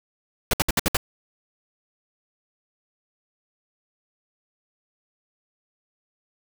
pink noise bursts, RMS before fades -20 dBFS, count 6, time 0.51-0.969 s, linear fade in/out 2 ms, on 24 ms, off 63 ms, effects none

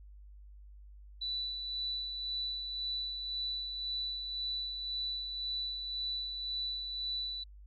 sine tone with tremolo, 3968 Hz, B7, 7 cents sharp, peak -33 dBFS, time 1.21-7.44 s, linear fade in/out 10 ms, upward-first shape sine, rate 1.9 Hz, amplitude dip 40%, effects added 50 Hz sine -50 dBFS peak until 7.66 s

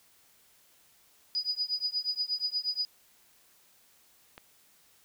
sine tone with tremolo, 4940 Hz, D#8, 13 cents flat, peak -25 dBFS, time 1.35-2.85 s, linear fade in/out 0 ms, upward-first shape triangle, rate 8.4 Hz, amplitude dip 100%
click, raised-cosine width 0.3 ms, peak -29 dBFS, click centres 4.379 s
effects white hiss -63 dBFS RMS until 5.04 s

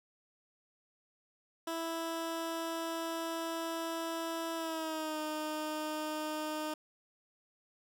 15% pulse tone with pitch glide, 329.6 to 307.5 Hz, E4 to D#4, 0 to -20 cents, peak -29 dBFS, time 1.67-6.74 s, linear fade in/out 5 ms, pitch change -120 cents, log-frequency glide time 4.55-5.19 s, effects none

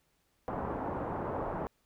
white low-pass noise, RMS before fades -36 dBFS, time 0.48-1.67 s, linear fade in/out 0 ms, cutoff 1000 Hz, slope 24 dB/octave, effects pink hiss -74 dBFS RMS until 1.85 s

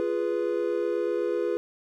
triangle chord, F diminished, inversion none, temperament equal with one note detuned, 347.2 / 415.3 / 493.9 Hz, F4 / Ab4 / Cb5, -10 / 0 / 0 cents, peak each -27 dBFS, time 0-1.57 s, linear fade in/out 0 ms, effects none

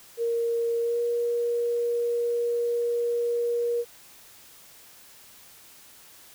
sine tone with pitch glide, 466.2 to 474.3 Hz, A#4 to A#4, 0 to +30 cents, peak -23 dBFS, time 0.17-3.85 s, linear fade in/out 50 ms, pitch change +30 cents, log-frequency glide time 0.8-1 s, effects white hiss -51 dBFS RMS until 6.34 s

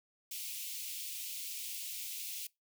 white high-pass noise, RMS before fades -42 dBFS, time 0.31-2.47 s, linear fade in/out 5 ms, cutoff 2300 Hz, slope 48 dB/octave, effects noise-tail reverb RT60 0.2 s tail -23 dB re dry

